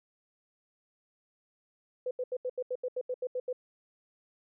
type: tone bursts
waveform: sine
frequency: 503 Hz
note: B4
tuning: 32 cents sharp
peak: -30 dBFS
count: 12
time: 2.06-3.529 s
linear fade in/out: 5 ms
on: 50 ms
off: 79 ms
effects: none